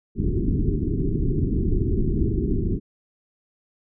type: low-pass noise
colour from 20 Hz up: pink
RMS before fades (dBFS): -22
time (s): 0.15-2.8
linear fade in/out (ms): 50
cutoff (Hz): 410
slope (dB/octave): 96
effects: none